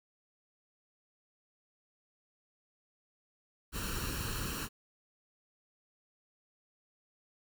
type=noise with comb filter; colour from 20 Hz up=pink; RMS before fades=-37 dBFS; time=3.72-4.69 s; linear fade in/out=50 ms; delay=0.71 ms; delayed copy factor=+0.75; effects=none